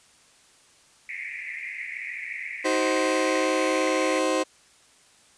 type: band-pass noise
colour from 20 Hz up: pink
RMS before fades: -35 dBFS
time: 1.09-4.19 s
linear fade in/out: 2 ms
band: 1900 to 2400 Hz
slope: 96 dB/octave
type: chord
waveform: 30% pulse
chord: C diminished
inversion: first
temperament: just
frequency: 314 / 376.7 / 523.3 Hz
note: Eb4 / Gb4 / C5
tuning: +16 / +31 / 0 cents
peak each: -24 / -26 / -22 dBFS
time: 2.64-4.44 s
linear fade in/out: 20 ms
effects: white hiss -57 dBFS RMS until 5.37 s + resampled to 22050 Hz